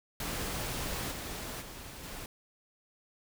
pink noise with level steps, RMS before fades -36 / -40 / -46 / -43 dBFS, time 0.2-2.26 s, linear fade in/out 2 ms, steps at 1.11 / 1.61 / 2.03 s, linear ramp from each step 10 ms, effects none

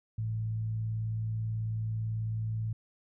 sine tone with frequency modulation, 110.1 Hz, A2, 2 cents sharp, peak -30 dBFS, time 0.18-2.73 s, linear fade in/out 5 ms, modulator 58.3 Hz, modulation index 0.25, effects none

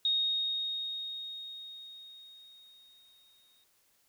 sine tone with exponential decay, 3729 Hz, A#7, in tune, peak -25 dBFS, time 0.05-3.64 s, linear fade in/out 2 ms, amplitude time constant 780 ms, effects white hiss -70 dBFS RMS until 4.08 s

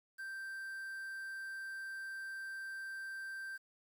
triangle tone with quantisation, 1568 Hz, G6, in tune, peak -40 dBFS, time 0.18-3.58 s, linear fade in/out 20 ms, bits 10, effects none

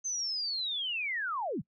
sine linear sweep, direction down, 6280 to 98 Hz, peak -31 dBFS, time 0.04-1.62 s, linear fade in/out 20 ms, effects noise-tail reverb RT60 0.1 s tail -26 dB re dry

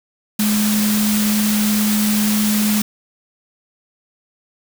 sine tone in noise, 211.1 Hz, G#3, 29 cents sharp, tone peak -15 dBFS, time 0.39-2.82 s, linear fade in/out 5 ms, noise white, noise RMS -22 dBFS, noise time 0.39-2.82 s, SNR +4 dB, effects none

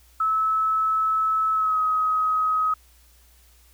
sine tone with pitch glide, 1300 to 1265.9 Hz, E6 to D#6, -24 to +30 cents, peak -19 dBFS, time 0.2-2.74 s, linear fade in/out 5 ms, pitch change -46 cents, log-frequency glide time 1.53-1.8 s, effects added 60 Hz sine -54 dBFS peak until 3.73 s + white hiss -58 dBFS RMS until 3.73 s

